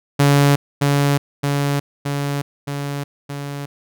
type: tone with echo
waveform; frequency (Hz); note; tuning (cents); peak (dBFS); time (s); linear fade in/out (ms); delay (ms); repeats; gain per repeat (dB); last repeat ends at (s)
sawtooth; 142.1; C#3; +43; -7; 0.19-0.56; 10; 620; 5; -3; 3.66
effects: none